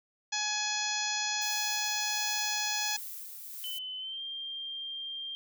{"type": "harmonic tone", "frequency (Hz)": 842, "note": "G#5", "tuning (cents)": 24, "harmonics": [1, 2, 3, 4, 5, 6, 7, 8], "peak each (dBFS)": [-38, -38, -38, -38, -38, -38, -38, -38], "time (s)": [0.32, 2.97], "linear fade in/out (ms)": 10}
{"type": "noise with tremolo", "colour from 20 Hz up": "violet", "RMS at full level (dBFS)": -41, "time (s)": [1.41, 3.79], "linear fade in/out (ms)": 10, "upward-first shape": "sine", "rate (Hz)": 1.4, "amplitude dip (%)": 35}
{"type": "tone with pitch glide", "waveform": "sine", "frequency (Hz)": [3032, 3186], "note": ["F#7", "G7"], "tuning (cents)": [42, 27], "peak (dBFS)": -36, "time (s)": [3.64, 5.35], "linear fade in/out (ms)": 0, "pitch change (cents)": 85, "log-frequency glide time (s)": [3.98, 4.21]}
{"effects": []}